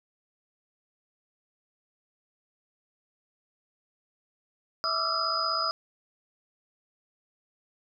sine tone cluster, 650 / 1163 / 1305 / 1361 / 4972 Hz, E5 / D6 / E6 / F6 / D#8, -24 / -17 / -18 / -45 / -2 cents, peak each -36 / -33 / -32 / -33 / -29 dBFS, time 4.84-5.71 s, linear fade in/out 0 ms, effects none

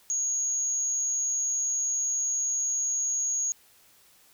sine tone, 6645 Hz, G#8, in tune, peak -25 dBFS, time 0.1-3.52 s, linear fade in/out 0 ms, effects white hiss -59 dBFS RMS until 4.33 s

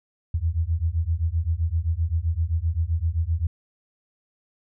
sine beating tone pair, 78.9 / 86.6 Hz, D#2 / F2, +25 / -14 cents, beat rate 7.7 Hz, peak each -24 dBFS, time 0.34-3.47 s, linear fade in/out 5 ms, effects none

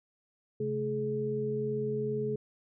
sine tone cluster, 133.7 / 216 / 423.9 Hz, C3 / A3 / G#4, +38 / -32 / +35 cents, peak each -36 / -37 / -31 dBFS, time 0.6-2.36 s, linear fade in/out 5 ms, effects none

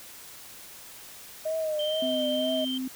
sine tone with vibrato, 622.3 Hz, D#5, in tune, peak -26 dBFS, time 1.45-2.65 s, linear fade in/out 10 ms, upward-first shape triangle, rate 2.1 Hz, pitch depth 66 cents each way
sine tone, 3136 Hz, G7, in tune, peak -31 dBFS, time 1.79-2.78 s, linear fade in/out 5 ms
sine tone with pitch glide, 256.9 to 259.3 Hz, C4 to C4, -32 to -15 cents, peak -29 dBFS, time 2.02-2.88 s, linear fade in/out 5 ms, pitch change +17 cents, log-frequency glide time 2.39-2.54 s
effects tanh soft clip ceiling -15 dBFS + white hiss -46 dBFS RMS until 2.95 s

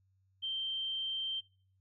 sine tone, 3136 Hz, G7, in tune, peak -34 dBFS, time 0.42-1.41 s, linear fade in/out 20 ms, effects noise-tail reverb RT60 0.5 s tail -24 dB re dry + added 95 Hz sine -69 dBFS peak until 1.8 s

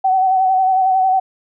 sine tone with vibrato, 756 Hz, F#5, 37 cents sharp, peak -11 dBFS, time 0.04-1.2 s, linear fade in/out 10 ms, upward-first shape sine, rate 11 Hz, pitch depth 34 cents each way, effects none

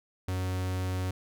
45% pulse tone, 92.5 Hz, F#2, in tune, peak -29 dBFS, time 0.28-1.11 s, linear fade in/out 5 ms, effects none

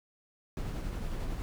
brown noise with tremolo, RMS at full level -34 dBFS, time 0.57-1.42 s, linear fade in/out 0 ms, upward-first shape triangle, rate 11 Hz, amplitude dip 30%, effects none

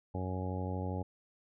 harmonic tone, 92.5 Hz, F#2, in tune, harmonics 1 / 2 / 3 / 4 / 5 / 6 / 7 / 8 / 9, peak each -36 / -41 / -43 / -47 / -45 / -46 / -52 / -51 / -45 dBFS, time 0.14-1.03 s, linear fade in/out 10 ms, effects none

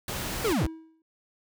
pink noise, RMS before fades -33 dBFS, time 0.08-0.53 s, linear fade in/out 2 ms
square linear sweep, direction down, 491 to 32.93 Hz, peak -24 dBFS, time 0.44-0.67 s, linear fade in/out 10 ms
triangle tone with exponential decay, 322 Hz, E4, 41 cents flat, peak -25 dBFS, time 0.61-1.02 s, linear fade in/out 2 ms, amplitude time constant 87 ms
effects none

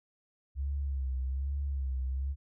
sine tone with vibrato, 67.5 Hz, C#2, 45 cents flat, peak -30 dBFS, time 0.55-2.36 s, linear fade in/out 50 ms, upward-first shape sine, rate 1.2 Hz, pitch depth 76 cents each way, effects none

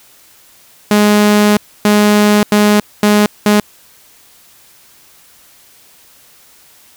sawtooth tone bursts at uneven times, 208.4 Hz, G#3, 6 cents sharp, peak -3 dBFS, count 5, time 0.91-1.57 / 1.85-2.43 / 2.52-2.8 / 3.03-3.26 / 3.46-3.6 s, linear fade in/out 2 ms, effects white hiss -45 dBFS RMS until 6.96 s

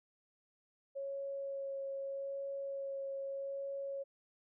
sine tone with vibrato, 550 Hz, C#5, 14 cents flat, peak -38 dBFS, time 0.95-4.04 s, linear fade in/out 20 ms, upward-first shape sine, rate 0.81 Hz, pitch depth 10 cents each way, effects none

